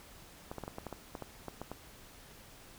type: clicks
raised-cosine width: 1 ms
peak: -26 dBFS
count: 12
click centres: 0.515 / 0.583 / 0.637 / 0.679 / 0.784 / 0.867 / 0.927 / 1.152 / 1.223 / 1.483 / 1.616 / 1.716 s
effects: pink hiss -55 dBFS RMS until 2.78 s